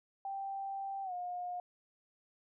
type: tone with pitch glide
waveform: sine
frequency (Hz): 784 to 714.8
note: G5 to F5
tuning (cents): 0 to +40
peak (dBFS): -37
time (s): 0.25-1.6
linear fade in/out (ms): 2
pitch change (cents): -160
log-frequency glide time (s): 1.03-1.13
effects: none